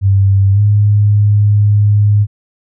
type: tone with pitch glide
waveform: sine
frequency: 98 to 103.65 Hz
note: G2 to G#2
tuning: 0 to -3 cents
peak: -6 dBFS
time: 0.01-2.27 s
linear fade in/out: 50 ms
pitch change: +97 cents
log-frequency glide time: 0.53-0.6 s
effects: none